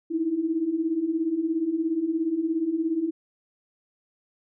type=beating tone pair; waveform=sine; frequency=311.1 / 328.1 Hz; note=D#4 / E4; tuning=0 / -8 cents; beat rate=17 Hz; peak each=-29 / -24 dBFS; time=0.1-3.11 s; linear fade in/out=20 ms; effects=none